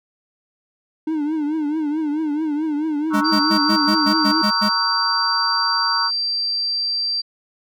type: tone with vibrato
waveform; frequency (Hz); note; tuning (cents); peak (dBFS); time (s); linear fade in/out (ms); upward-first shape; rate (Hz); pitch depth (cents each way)
triangle; 304.5; D#4; -37; -17; 1.07-4.42; 5; triangle; 4.6; 110
type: chord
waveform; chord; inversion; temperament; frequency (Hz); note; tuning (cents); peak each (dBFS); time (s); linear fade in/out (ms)
sine; F# dominant seventh; first; equal; 932.3 / 1108.7 / 1318.5 / 1480; A#5 / C#6 / E6 / F#6; 0 / 0 / 0 / 0; -25 / -24 / -25 / -26; 3.1-6.11; 50
type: tone bursts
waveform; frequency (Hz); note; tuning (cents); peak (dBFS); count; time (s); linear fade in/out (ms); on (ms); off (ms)
square; 207.7; G#3; 0; -19; 9; 3.13-4.695; 20; 85; 100
type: tone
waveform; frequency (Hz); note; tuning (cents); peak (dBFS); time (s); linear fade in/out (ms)
sine; 4699; D8; 0; -19; 3.24-7.22; 20
effects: none